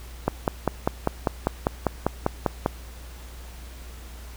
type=click train; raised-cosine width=1 ms; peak=-6 dBFS; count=13; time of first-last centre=0.28-2.661 s; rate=5.04 Hz; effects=added 60 Hz sine -39 dBFS peak until 4.36 s + pink hiss -47 dBFS RMS until 4.36 s